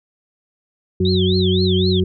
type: harmonic tone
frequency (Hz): 92.5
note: F#2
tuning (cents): 0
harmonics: 1 / 2 / 4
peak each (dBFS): -18 / -18 / -18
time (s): 1-2.04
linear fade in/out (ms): 5
type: tone with vibrato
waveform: sine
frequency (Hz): 3648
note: A#7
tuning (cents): -38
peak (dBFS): -22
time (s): 1.05-2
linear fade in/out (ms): 2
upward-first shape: triangle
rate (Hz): 3.9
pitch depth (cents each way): 300
effects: none